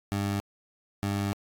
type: tone bursts at uneven times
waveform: 20% pulse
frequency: 100.2 Hz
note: G2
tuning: 38 cents sharp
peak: -22 dBFS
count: 2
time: 0.12-0.4 / 1.03-1.33 s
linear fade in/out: 0 ms
effects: AAC 64 kbps